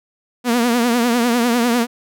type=tone with vibrato; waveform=sawtooth; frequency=238.4 Hz; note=A#3; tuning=39 cents sharp; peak=-10 dBFS; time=0.44-1.87 s; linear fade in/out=50 ms; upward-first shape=triangle; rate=10 Hz; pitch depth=92 cents each way; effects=none